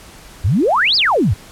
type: exponential two-way sweep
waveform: sine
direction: up then down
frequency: 77 to 5260 to 77 Hz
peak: -11 dBFS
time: 0.44-1.34 s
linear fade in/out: 10 ms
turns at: 0.96 s
effects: pink hiss -40 dBFS RMS until 1.51 s + low-pass 12000 Hz 12 dB/octave